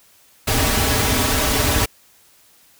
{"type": "noise with comb filter", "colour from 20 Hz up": "pink", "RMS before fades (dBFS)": -18, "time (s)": [0.47, 1.86], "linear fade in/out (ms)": 10, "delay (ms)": 5.7, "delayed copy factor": -0.95, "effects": ["white hiss -53 dBFS RMS until 2.79 s"]}